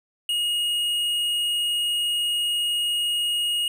triangle tone with tanh clipping, 2873 Hz, F7, 48 cents sharp, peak -23 dBFS, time 0.29-3.68 s, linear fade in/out 2 ms, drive 13 dB, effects none

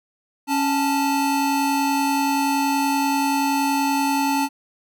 square tone pair together, 276.5 / 880 Hz, C#4 / A5, -4 / 0 cents, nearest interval octave + minor sixth, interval 2004 cents, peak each -22 dBFS, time 0.47-4.49 s, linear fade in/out 50 ms, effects none

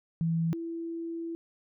sine tone pair in turn, 164.81 / 332.9 Hz, E3 / E4, 0 / +17 cents, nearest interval octave, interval 1217 cents, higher second, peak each -25 / -33 dBFS, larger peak first, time 0.21-0.53 / 0.53-1.35 s, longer second, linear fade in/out 0 ms, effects none

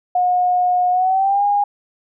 sine tone with pitch glide, 722 to 815.1 Hz, F#5 to G#5, -43 to -33 cents, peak -13 dBFS, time 0.15-1.64 s, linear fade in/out 5 ms, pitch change +210 cents, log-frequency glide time 0.91-1.44 s, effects none

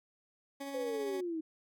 20% pulse tone with tremolo, 277.8 Hz, C#4, 4 cents sharp, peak -34 dBFS, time 0.6-1.21 s, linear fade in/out 10 ms, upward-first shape sine, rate 15 Hz, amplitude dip 25%
sine exponential sweep, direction down, 525 to 311.1 Hz, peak -34 dBFS, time 0.74-1.41 s, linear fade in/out 10 ms
effects none

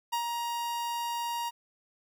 45% pulse tone with ADSR envelope, 943 Hz, A#5, 20 cents sharp, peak -27 dBFS, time 0.12-1.51 s, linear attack 15 ms, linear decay 88 ms, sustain -4 dB, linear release 30 ms, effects 11-bit

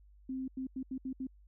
sine tone bursts at uneven times, 261.6 Hz, C4, in tune, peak -35 dBFS, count 6, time 0.29-0.48 / 0.57-0.67 / 0.76-0.83 / 0.91-0.98 / 1.05-1.13 / 1.2-1.27 s, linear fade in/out 5 ms, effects added 50 Hz sine -57 dBFS peak until 1.47 s

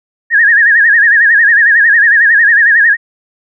sine tone with vibrato, 1747 Hz, A6, 13 cents flat, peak -4 dBFS, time 0.3-2.97 s, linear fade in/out 50 ms, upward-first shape sine, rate 11 Hz, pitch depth 130 cents each way, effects none

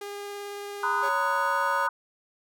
sawtooth tone with vibrato, 406.1 Hz, G#4, 39 cents flat, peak -31 dBFS, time 0.01-1.09 s, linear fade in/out 5 ms, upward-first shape triangle, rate 18 Hz, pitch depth 9 cents each way
sine chord, B major seventh, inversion third, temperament equal with one note detuned, 932.3 / 1012.6 / 1244.5 / 1480 Hz, A#5 / B5 / D#6 / F#6, 0 / +43 / 0 / 0 cents, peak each -29 dBFS, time 0.83-1.89 s, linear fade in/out 5 ms
45% pulse tone, 558 Hz, C#5, 11 cents sharp, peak -32 dBFS, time 1.02-1.88 s, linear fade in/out 20 ms
effects none

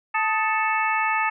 harmonic tone with a mistuned harmonic, 440 Hz, A4, in tune, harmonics 2 / 3 / 4 / 5 / 6, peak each -24 / -26 / -27 / -28 / -29 dBFS, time 0.14-1.3 s, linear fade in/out 10 ms, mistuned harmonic 3, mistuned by -83 cents, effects none

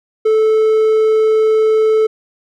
triangle tone, 437.1 Hz, A4, 11 cents flat, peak -7 dBFS, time 0.25-2.07 s, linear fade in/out 10 ms, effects none

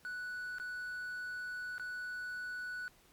triangle tone with dropouts, 1480 Hz, F#6, in tune, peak -37 dBFS, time 0.05-2.88 s, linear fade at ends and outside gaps 0 ms, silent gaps 0.584-0.599 / 1.781-1.797 s, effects pink hiss -65 dBFS RMS until 3.12 s + MP3 96 kbps

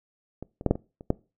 clicks, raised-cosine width 2 ms, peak -22 / -24 / -8 / -6 / -20 / -28 / -8 dBFS, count 7, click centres 0.426 / 0.611 / 0.663 / 0.71 / 0.755 / 1.009 / 1.104 s, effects noise-tail reverb RT60 0.3 s tail -22 dB re dry

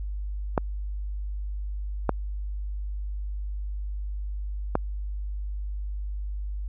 clicks, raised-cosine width 1 ms, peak -7 dBFS, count 3, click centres 0.578 / 2.093 / 4.754 s, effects added 50 Hz sine -29 dBFS peak until 6.68 s

